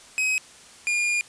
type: tone pair in turn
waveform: 45% pulse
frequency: 2536 / 2420 Hz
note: D#7 / D#7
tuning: +32 / -49 cents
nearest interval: minor second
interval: 81 cents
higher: first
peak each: -21 dBFS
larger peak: neither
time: 0.18-0.38 / 0.87-1.21 s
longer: second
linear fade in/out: 0 ms
effects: white hiss -48 dBFS RMS until 1.28 s + resampled to 22050 Hz